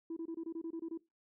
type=tone bursts; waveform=sine; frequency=329.6 Hz; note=E4; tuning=in tune; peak=-36 dBFS; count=10; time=0.1-0.976 s; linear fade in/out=5 ms; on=66 ms; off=24 ms; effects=noise-tail reverb RT60 0.2 s tail -19 dB re dry + tanh soft clip ceiling -35 dBFS